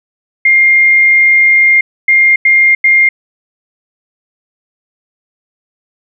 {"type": "tone bursts at uneven times", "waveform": "sine", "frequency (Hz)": 2117, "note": "C7", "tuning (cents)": 20, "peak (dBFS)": -4, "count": 4, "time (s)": [[0.45, 1.81], [2.08, 2.36], [2.45, 2.75], [2.84, 3.09]], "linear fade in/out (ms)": 5, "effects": []}